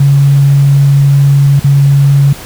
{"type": "tone with dropouts", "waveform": "sine", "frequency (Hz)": 140, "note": "C#3", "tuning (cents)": 18, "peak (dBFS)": -3, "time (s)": [0, 2.33], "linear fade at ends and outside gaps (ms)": 5, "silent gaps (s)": [1.596, 1.642], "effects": ["pink hiss -28 dBFS RMS until 2.45 s"]}